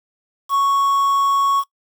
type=tone with quantisation; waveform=triangle; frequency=1108.7 Hz; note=C#6; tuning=in tune; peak=-12 dBFS; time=0.49-1.64 s; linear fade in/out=50 ms; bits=6; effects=noise-tail reverb RT60 0.1 s tail -22 dB re dry